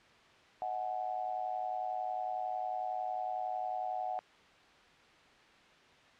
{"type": "tone with amplitude modulation", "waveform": "sine", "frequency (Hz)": 740, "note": "F#5", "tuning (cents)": 0, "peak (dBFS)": -30, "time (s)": [0.62, 4.19], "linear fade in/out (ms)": 0, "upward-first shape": "sine", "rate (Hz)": 111, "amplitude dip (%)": 85, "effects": ["white hiss -60 dBFS RMS until 6.19 s", "low-pass 3000 Hz 12 dB/octave"]}